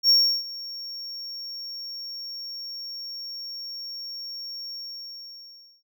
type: tone with ADSR envelope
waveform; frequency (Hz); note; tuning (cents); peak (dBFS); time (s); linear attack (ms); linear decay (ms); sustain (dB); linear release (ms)
triangle; 5520; F8; -21; -12; 0.03-5.83; 61; 340; -20; 1100
effects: none